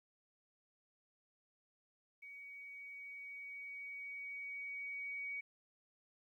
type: tone with level ramp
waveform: sine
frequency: 2254 Hz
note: C#7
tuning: 28 cents sharp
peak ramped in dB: -50 to -40 dBFS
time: 2.22-5.41 s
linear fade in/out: 10 ms
effects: 13-bit